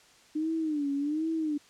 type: tone with vibrato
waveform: sine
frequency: 301.4 Hz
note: D4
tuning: 45 cents sharp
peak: -27 dBFS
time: 0.35-1.58 s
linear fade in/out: 10 ms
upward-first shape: sine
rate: 1.3 Hz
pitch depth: 130 cents each way
effects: white hiss -58 dBFS RMS until 1.69 s + low-pass 7000 Hz 12 dB/octave